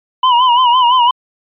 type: tone with vibrato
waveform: square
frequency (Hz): 987.8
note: B5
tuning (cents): 0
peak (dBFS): -8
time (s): 0.23-1.11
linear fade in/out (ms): 5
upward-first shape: sine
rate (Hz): 5.9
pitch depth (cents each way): 81
effects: resampled to 8000 Hz